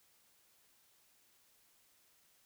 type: silence
effects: white hiss -70 dBFS RMS until 2.45 s